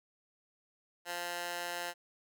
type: tone with high-pass filter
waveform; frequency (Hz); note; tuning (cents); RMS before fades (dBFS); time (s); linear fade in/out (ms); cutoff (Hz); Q
15% pulse; 174.61; F3; 0; -39; 1.05-1.94; 50; 900; 0.92
effects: none